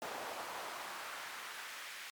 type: noise with high-pass filter sweep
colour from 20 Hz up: brown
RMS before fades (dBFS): -45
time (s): 0.02-2.1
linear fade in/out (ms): 0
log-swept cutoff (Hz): 650 to 2000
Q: 1.2
effects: MP3 96 kbps